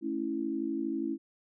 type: chord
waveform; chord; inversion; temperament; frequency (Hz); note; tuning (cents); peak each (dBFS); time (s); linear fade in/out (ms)
sine; A major; none; equal; 220 / 277.2 / 329.6; A3 / C#4 / E4; 0 / 0 / 0; -38 / -34 / -33; 0.01-1.18; 50
effects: none